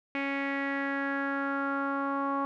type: tone with low-pass filter sweep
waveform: sawtooth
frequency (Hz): 277.2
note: C#4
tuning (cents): 0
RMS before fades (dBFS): -31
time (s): 0.15-2.45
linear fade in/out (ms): 0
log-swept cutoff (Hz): 2300 to 1100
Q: 5.1
effects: none